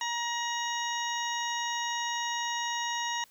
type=harmonic tone with a mistuned harmonic; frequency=944 Hz; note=A#5; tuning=22 cents sharp; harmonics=1 / 2 / 3 / 4 / 6 / 7; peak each=-33 / -36 / -38 / -39 / -41 / -41 dBFS; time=0.01-3.24 s; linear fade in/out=2 ms; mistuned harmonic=3; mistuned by=+34 cents; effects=white hiss -61 dBFS RMS until 3.3 s